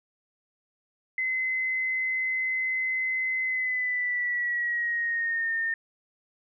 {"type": "tone with pitch glide", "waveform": "sine", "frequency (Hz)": [2046, 1822.8], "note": ["C7", "A#6"], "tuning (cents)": [-39, -39], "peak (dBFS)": -25, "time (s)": [1.18, 5.74], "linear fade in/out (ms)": 2, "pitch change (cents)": -200, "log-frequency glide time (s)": [3.44, 5.52], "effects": []}